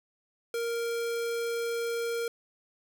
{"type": "tone", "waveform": "square", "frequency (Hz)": 466.2, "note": "A#4", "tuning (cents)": 0, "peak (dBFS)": -30, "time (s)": [0.54, 2.28], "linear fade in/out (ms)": 2, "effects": []}